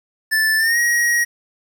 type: tone with pitch glide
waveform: square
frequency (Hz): 1757 to 1894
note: A6 to A#6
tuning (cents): -3 to +27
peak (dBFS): -15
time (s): 0.31-1.25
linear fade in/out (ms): 20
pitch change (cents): +130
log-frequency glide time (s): 0.58-0.78
effects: 8-bit